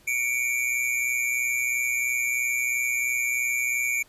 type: tone pair together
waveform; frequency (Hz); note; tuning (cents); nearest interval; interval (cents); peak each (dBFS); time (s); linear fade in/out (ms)
square; 2252 / 2375; C#7 / D7; +27 / +19; minor second; 92; -27; 0.07-4.03; 10
effects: pink hiss -57 dBFS RMS until 4.08 s + resampled to 32000 Hz

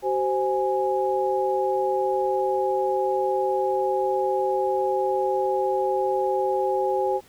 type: tone cluster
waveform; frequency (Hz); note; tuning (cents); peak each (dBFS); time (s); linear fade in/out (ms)
sine; 381 / 522 / 830; G4 / C5 / G#5; -49 / -4 / -1; -25; 0.02-7.21; 50
effects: pink hiss -54 dBFS RMS until 7.28 s

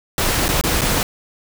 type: noise with dropouts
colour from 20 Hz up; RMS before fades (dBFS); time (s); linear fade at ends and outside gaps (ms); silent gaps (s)
pink; -18; 0.18-1.03; 1; 0.482-0.489 / 0.612-0.638 / 0.81-0.817
effects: none

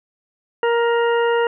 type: harmonic tone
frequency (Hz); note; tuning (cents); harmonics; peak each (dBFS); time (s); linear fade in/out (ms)
468.9; A#4; +10; 1 / 2 / 3 / 4 / 6; -16 / -22 / -26 / -28 / -32; 0.63-1.47; 2
effects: none

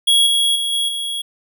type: tone with level steps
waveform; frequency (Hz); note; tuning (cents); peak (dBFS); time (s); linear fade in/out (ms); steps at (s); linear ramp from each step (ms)
square; 3322; G#7; 0; -11 / -14 / -19 / -17 / -22; 0.07-1.22; 10; 0.26 / 0.55 / 0.72 / 0.88; 10
effects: none

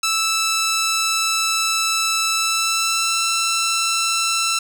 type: tone with pitch glide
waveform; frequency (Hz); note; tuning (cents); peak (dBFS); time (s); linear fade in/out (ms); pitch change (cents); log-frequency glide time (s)
10% pulse; 1318.5 to 1336.9; E6 to E6; 0 to +24; -9; 0.03-4.59; 5; +24; 2.35-3.23
effects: none

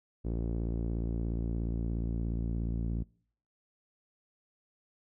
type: tone with low-pass filter sweep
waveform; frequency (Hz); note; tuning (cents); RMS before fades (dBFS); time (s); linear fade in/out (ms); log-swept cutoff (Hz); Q
sawtooth; 57; A#1; -38; -33; 0.24-3.04; 20; 370 to 240; 1.4
effects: noise-tail reverb RT60 0.6 s tail -26 dB re dry

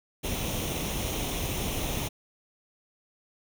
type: noise with comb filter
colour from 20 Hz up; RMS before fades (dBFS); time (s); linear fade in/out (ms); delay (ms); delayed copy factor
pink; -31; 0.23-2.09; 20; 0.32; +0.6
effects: none

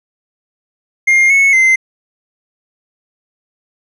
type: tone with pitch steps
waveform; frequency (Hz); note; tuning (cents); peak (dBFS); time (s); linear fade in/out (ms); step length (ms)
triangle; 2120 / 2200 / 2073; C7 / C#7 / C7; +22 / -14 / -17; -5; 1.07-1.76; 10; 230
effects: resampled to 24000 Hz

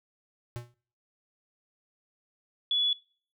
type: tone with exponential decay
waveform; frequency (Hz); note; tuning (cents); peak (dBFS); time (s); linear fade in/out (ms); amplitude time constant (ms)
square; 120; B2; -49; -32; 0.56-0.74; 0; 39
type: tone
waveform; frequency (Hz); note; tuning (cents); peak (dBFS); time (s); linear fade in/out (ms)
sine; 3412; G#7; +46; -24; 2.71-2.93; 2
effects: noise-tail reverb RT60 0.5 s tail -24 dB re dry

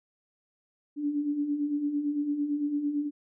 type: beating tone pair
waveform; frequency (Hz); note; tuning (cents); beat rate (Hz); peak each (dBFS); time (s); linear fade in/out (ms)
sine; 284 / 292.9; C#4 / D4; +42 / -5; 8.9; -35 / -27; 0.96-3.11; 50
effects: none

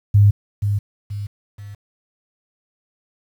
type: tone with echo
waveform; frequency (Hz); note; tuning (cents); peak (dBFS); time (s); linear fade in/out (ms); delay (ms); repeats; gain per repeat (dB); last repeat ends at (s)
sine; 102.1; G#2; -29; -8; 0.14-0.31; 10; 480; 3; -8; 1.75
effects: 8-bit

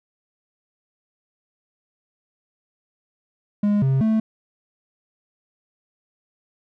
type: tone with pitch steps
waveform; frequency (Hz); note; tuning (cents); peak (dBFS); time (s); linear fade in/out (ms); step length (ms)
triangle; 206.1 / 133.9 / 219.9; G#3 / C3 / A3; -13 / +40 / -1; -14; 3.63-4.2; 5; 190
effects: none

